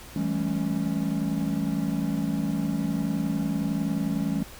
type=chord; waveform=triangle; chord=A dominant seventh; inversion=second; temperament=equal with one note detuned; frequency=164.81 / 196 / 215.7 / 277.2 Hz; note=E3 / G3 / A3 / C#4; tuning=0 / 0 / -34 / 0 cents; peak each=-28 dBFS; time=0.16-4.43 s; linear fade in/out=2 ms; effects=added 60 Hz sine -50 dBFS peak until 4.59 s + pink hiss -45 dBFS RMS until 4.59 s